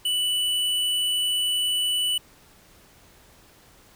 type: tone with hard clipping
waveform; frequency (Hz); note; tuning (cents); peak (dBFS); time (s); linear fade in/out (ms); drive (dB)
sine; 2969; F#7; +5; -23; 0.05-2.18; 5; 12
effects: pink hiss -54 dBFS RMS until 3.95 s